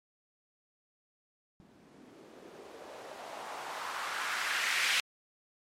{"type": "noise with low-pass filter sweep", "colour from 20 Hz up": "violet", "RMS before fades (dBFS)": -37, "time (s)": [1.6, 5], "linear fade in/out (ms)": 0, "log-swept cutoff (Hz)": [200, 2400], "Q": 1.8, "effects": ["MP3 64 kbps"]}